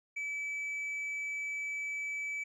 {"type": "tone", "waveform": "triangle", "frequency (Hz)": 2300, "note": "D7", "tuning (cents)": -37, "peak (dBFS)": -33, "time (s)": [0.16, 2.44], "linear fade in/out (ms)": 10, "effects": ["resampled to 24000 Hz"]}